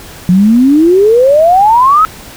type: exponential sweep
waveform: sine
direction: up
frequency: 174.61 to 1318.5 Hz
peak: -3 dBFS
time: 0.29-2.05 s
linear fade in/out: 0 ms
effects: pink hiss -31 dBFS RMS until 2.36 s